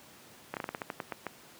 slowing click train, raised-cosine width 0.5 ms, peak -19 dBFS, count 11, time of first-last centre 0.54-1.267 s, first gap 28 ms, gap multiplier 1.2, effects pink hiss -54 dBFS RMS until 1.59 s + high-pass 150 Hz 12 dB/octave

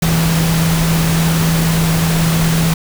sine tone in noise, 163.6 Hz, E3, 13 cents flat, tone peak -12 dBFS, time 0.02-2.74 s, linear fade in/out 5 ms, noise pink, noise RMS -19 dBFS, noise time 0.02-2.74 s, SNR +4 dB, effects none

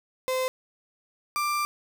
35% pulse tone pair in turn, 516 / 1182.7 Hz, C5 / D6, -24 / +12 cents, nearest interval octave + major second, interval 1436 cents, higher second, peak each -23 dBFS, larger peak neither, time 0.28-0.48 / 1.36-1.65 s, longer second, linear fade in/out 0 ms, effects none

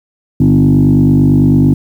sine tone with frequency modulation, 201.7 Hz, G3, 50 cents sharp, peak -4 dBFS, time 0.4-1.74 s, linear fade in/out 5 ms, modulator 49 Hz, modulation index 2.1, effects tanh soft clip ceiling -1 dBFS + 7-bit

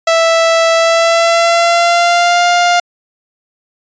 sawtooth tone with pitch glide, 659.3 to 702.6 Hz, E5 to F5, 0 to +10 cents, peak -4 dBFS, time 0.07-2.8 s, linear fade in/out 5 ms, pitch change +110 cents, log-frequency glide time 0.75-2.45 s, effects resampled to 16000 Hz

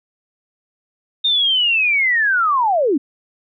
sine linear sweep, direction down, 3682 to 250.9 Hz, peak -13 dBFS, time 1.24-2.98 s, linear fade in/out 10 ms, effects none

